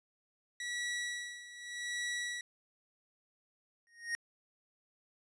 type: tone with tremolo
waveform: sawtooth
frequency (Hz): 1937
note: B6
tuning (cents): -34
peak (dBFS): -31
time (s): 0.6-2.41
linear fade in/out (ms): 2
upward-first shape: sine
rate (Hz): 0.84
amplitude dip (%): 80
type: tone with exponential growth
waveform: square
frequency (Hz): 1864.7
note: A#6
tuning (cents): 0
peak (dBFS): -31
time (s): 3.87-4.15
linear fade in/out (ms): 0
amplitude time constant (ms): 60
effects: resampled to 22050 Hz